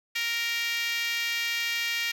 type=tone with high-pass filter; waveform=5% pulse; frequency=466.2 Hz; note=A#4; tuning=in tune; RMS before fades=-29 dBFS; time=0.15-2.12 s; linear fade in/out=10 ms; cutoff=2100 Hz; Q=3.2; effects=none